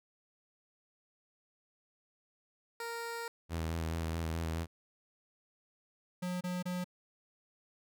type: tone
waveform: 15% pulse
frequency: 465.1 Hz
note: A#4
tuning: 4 cents flat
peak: -32 dBFS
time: 2.8-3.28 s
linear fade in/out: 2 ms
type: tone with vibrato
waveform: sawtooth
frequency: 81.8 Hz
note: E2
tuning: 13 cents flat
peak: -30 dBFS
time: 3.49-4.67 s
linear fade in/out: 50 ms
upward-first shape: square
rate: 4.7 Hz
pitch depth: 23 cents each way
type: tone bursts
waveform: square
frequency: 180 Hz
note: F#3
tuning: 47 cents flat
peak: -35 dBFS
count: 3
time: 6.22-6.844 s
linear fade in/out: 10 ms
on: 190 ms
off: 27 ms
effects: none